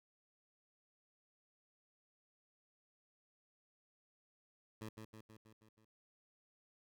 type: tone with echo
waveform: 15% pulse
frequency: 109.5 Hz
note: A2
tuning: 8 cents flat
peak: -39 dBFS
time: 4.81-4.89 s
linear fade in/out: 5 ms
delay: 160 ms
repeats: 6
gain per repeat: -4 dB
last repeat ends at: 5.85 s
effects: none